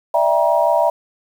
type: chord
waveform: sine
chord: E half-diminished seventh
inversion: third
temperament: just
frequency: 593.3 / 659.3 / 791.1 / 949.3 Hz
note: D5 / E5 / G5 / Bb5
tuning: +18 / 0 / +16 / +31 cents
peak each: -18 / -16 / -22 / -18 dBFS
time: 0.14-0.9 s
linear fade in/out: 5 ms
effects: 7-bit